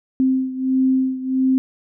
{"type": "beating tone pair", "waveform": "sine", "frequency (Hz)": [261, 262.5], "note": ["C4", "C4"], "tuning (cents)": [-4, 6], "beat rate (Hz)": 1.5, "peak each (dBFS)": [-17, -21], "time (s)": [0.2, 1.58], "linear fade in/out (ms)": 0, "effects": []}